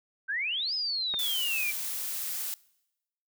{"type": "exponential two-way sweep", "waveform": "sine", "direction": "up then down", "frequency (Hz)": [1517, 5160, 2306], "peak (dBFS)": -28, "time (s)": [0.28, 1.72], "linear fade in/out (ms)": 20, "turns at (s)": 0.74}
{"type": "clicks", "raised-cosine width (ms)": 0.5, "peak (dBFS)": [-24, -27], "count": 2, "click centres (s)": [1.139, 1.144]}
{"type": "noise", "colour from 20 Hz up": "blue", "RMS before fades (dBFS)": -34, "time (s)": [1.19, 2.54], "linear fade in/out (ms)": 0}
{"effects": ["noise-tail reverb RT60 0.9 s tail -23 dB re dry"]}